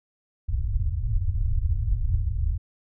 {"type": "low-pass noise", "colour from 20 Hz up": "pink", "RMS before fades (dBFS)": -24, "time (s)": [0.48, 2.58], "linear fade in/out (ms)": 10, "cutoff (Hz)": 110, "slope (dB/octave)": 48, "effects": []}